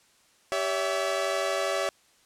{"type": "chord", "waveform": "sawtooth", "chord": "C# diminished", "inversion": "second", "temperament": "equal with one note detuned", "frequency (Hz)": [392, 567, 659.3], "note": ["G4", "C#5", "E5"], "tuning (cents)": [0, 39, 0], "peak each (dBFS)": [-29, -25, -26], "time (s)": [0.52, 1.89], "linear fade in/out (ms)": 0, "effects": ["white hiss -62 dBFS RMS until 2.25 s", "low-pass 9000 Hz 12 dB/octave"]}